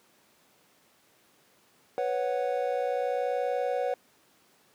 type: chord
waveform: triangle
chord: B suspended second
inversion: none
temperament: equal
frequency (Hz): 493.9 / 554.4 / 740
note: B4 / C#5 / F#5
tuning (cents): 0 / 0 / 0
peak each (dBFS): -28 / -29 / -30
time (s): 1.98-3.94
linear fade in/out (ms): 0
effects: pink hiss -63 dBFS RMS until 4.74 s + high-pass 200 Hz 12 dB/octave